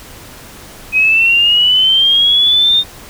sine linear sweep, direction up, 2511 to 3664 Hz, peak -7 dBFS, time 0.92-2.84 s, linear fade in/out 50 ms, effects pink hiss -35 dBFS RMS until 3.09 s

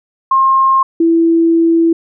sine tone pair in turn, 1067 / 331.6 Hz, C6 / E4, +34 / +10 cents, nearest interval octave + minor sixth, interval 2024 cents, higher first, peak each -7 dBFS, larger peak neither, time 0.31-0.83 / 1-1.93 s, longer second, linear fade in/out 5 ms, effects none

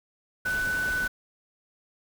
sine tone in noise, 1497 Hz, F#6, 20 cents sharp, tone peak -25 dBFS, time 0.45-1.08 s, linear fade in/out 10 ms, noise pink, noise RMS -37 dBFS, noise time 0.45-1.08 s, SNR +9 dB, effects none

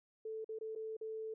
sine tone with dropouts, 440 Hz, A4, in tune, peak -40 dBFS, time 0.25-1.34 s, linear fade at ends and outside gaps 5 ms, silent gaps 0.445-0.49 / 0.588-0.61 / 0.752-0.759 / 0.968-1.011 s, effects none

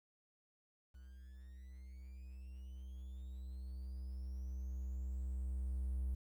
triangle tone with level ramp, 64 Hz, C2, 38 cents flat, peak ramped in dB -51 to -33 dBFS, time 0.94-6.15 s, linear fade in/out 10 ms, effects tanh soft clip ceiling -29 dBFS + 12-bit

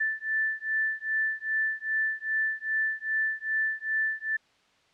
sine beating tone pair, 1760 / 1762.5 Hz, A6 / A6, 0 / +2 cents, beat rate 2.5 Hz, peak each -29 dBFS, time 0-4.37 s, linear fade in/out 10 ms, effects white hiss -64 dBFS RMS until 4.93 s + low-pass 4000 Hz 12 dB/octave

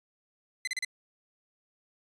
sawtooth tone bursts, 2041 Hz, C7, 44 cents flat, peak -26 dBFS, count 4, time 0.65-0.848 s, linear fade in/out 2 ms, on 24 ms, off 34 ms, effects resampled to 22050 Hz

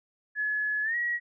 sine tone with pitch glide, 1703 to 1911.6 Hz, G#6 to A#6, +43 to +43 cents, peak -26 dBFS, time 0.35-1.2 s, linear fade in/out 50 ms, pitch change +200 cents, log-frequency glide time 0.83-0.96 s, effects none

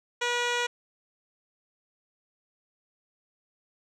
10% pulse tone with low-pass filter, 483.2 Hz, B4, 38 cents flat, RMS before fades -28 dBFS, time 0.21-0.67 s, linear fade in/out 10 ms, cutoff 5300 Hz, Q 1.5, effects none

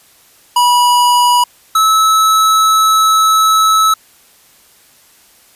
square tone pair in turn, 974 / 1300.1 Hz, B5 / E6, -24 / -24 cents, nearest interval perfect fourth, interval 500 cents, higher second, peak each -8 dBFS, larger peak neither, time 0.56-1.44 / 1.75-3.94 s, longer second, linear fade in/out 5 ms, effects white hiss -47 dBFS RMS until 5.55 s + resampled to 32000 Hz

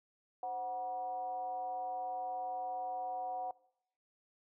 sine tone with frequency modulation, 740 Hz, F#5, in tune, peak -36 dBFS, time 0.43-3.51 s, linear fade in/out 2 ms, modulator 219 Hz, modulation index 0.51, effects noise-tail reverb RT60 0.8 s tail -22 dB re dry

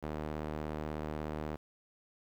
sawtooth tone with band-pass filter, 76.5 Hz, D#2, 29 cents flat, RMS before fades -39 dBFS, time 0.02-1.57 s, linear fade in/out 20 ms, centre 520 Hz, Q 0.56, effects 10-bit

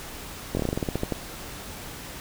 slowing click train, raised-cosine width 2 ms, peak -12 dBFS, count 13, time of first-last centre 0.55-1.123 s, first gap 21 ms, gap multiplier 1.14, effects pink hiss -39 dBFS RMS until 2.2 s

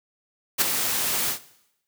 white noise with ADSR envelope, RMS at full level -17 dBFS, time 0.58-1.39 s, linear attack 33 ms, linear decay 11 ms, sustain -8 dB, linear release 98 ms, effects noise-tail reverb RT60 0.8 s tail -17 dB re dry + high-pass 100 Hz 12 dB/octave

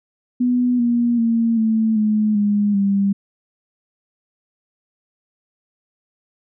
sine tone with pitch steps, 246.9 / 238.1 / 229.6 / 221.4 / 213.5 / 205.8 / 198.47 Hz, B3 / A#3 / A#3 / A3 / G#3 / G#3 / G3, 0 / +37 / -26 / +11 / +48 / -16 / +22 cents, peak -14 dBFS, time 0.4-3.13 s, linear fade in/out 10 ms, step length 390 ms, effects none

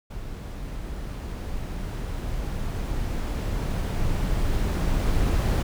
brown noise with level ramp, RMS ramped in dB -35 to -21 dBFS, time 0.1-5.63 s, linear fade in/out 10 ms, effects none

